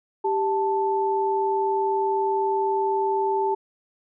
sine tone pair together, 392 / 880 Hz, G4 / A5, 0 / 0 cents, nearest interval octave + major second, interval 1400 cents, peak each -23 dBFS, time 0.24-3.55 s, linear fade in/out 10 ms, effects none

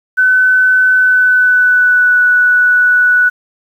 sine tone with pitch glide, 1511 to 1478.2 Hz, F#6 to F#6, +36 to -2 cents, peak -6 dBFS, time 0.17-3.3 s, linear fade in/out 20 ms, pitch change -38 cents, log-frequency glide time 0.94-2.21 s, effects 7-bit

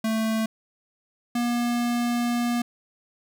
square tone pair in turn, 221.4 / 239.4 Hz, A3 / A#3, +11 / +46 cents, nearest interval minor second, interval 135 cents, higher second, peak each -23 dBFS, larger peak neither, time 0.04-0.46 / 1.35-2.62 s, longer second, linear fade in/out 5 ms, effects none

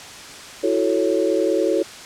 sine chord, F# minor seventh, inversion third, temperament equal, 329.6 / 370 / 440 / 554.4 Hz, E4 / F#4 / A4 / C#5, 0 / 0 / 0 / 0 cents, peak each -22 dBFS, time 0.63-1.83 s, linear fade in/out 10 ms, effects white hiss -37 dBFS RMS until 2.05 s + low-pass 7000 Hz 12 dB/octave

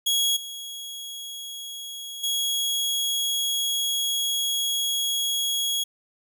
sawtooth tone with level steps, 3322 Hz, G#7, in tune, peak -17 / -31 / -20 dBFS, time 0.06-5.84 s, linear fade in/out 10 ms, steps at 0.36 / 2.23 s, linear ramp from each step 10 ms, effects none

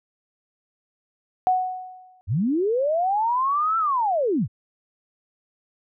sine tone with exponential decay, 740 Hz, F#5, in tune, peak -14 dBFS, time 1.47-2.21 s, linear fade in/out 0 ms, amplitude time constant 160 ms
sine linear two-way sweep, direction up then down, 78.1 to 1350 to 78.1 Hz, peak -19 dBFS, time 2.27-4.48 s, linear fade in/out 50 ms, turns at 3.78 s
effects none

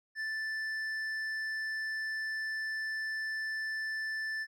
sine tone with hard clipping, 1760 Hz, A6, in tune, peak -35 dBFS, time 0.15-4.47 s, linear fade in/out 50 ms, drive 6 dB, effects none

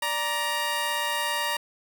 15% pulse tone pair together, 586.4 / 938 Hz, D5 / A#5, -3 / +11 cents, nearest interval minor sixth, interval 814 cents, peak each -26 / -20 dBFS, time 0.02-1.57 s, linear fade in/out 5 ms, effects 7-bit

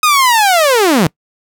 sawtooth linear sweep, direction down, 1262 to 140.2 Hz, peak -4 dBFS, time 0.03-1.07 s, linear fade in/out 2 ms, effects noise-tail reverb RT60 0.1 s tail -24 dB re dry

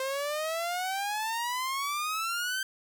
sawtooth exponential sweep, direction up, 522 to 1568 Hz, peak -26 dBFS, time 0-2.63 s, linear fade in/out 2 ms, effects none

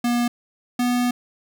square tone pair in turn, 240 / 245.3 Hz, B3 / B3, -49 / -12 cents, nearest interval unison, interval 37 cents, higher second, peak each -19 dBFS, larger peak neither, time 0.04-0.28 / 0.79-1.11 s, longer second, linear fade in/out 5 ms, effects none

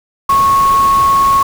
sine tone in noise, 1100 Hz, C#6, 14 cents flat, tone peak -7 dBFS, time 0.29-1.43 s, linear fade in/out 5 ms, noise pink, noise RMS -24 dBFS, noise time 0.29-1.43 s, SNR +14 dB, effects none

